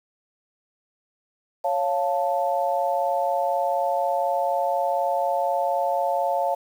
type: chord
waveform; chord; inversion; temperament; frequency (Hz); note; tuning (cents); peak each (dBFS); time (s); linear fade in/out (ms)
sine; Db augmented; none; equal; 554.4 / 698.5 / 880; Db5 / F5 / A5; 0 / 0 / 0; -25 / -24 / -26; 1.64-6.55; 10
effects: 8-bit